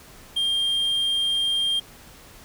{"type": "tone", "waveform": "triangle", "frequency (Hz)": 3200, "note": "G7", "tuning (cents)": 35, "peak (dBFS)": -19, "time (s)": [0.36, 1.8], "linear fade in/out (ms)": 10, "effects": ["pink hiss -47 dBFS RMS until 2.44 s"]}